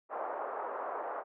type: band-pass noise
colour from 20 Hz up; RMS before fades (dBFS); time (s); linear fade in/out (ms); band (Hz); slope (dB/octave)
white; -38; 0.09-1.24; 50; 460 to 1100; 24
effects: low-pass 2000 Hz 12 dB/octave